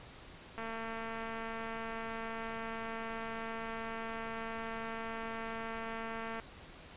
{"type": "click train", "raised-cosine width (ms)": 0.5, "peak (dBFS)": -27, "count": 1316, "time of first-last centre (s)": [0.58, 6.399], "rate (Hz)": 226, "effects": ["pink hiss -53 dBFS RMS until 6.96 s", "resampled to 8000 Hz"]}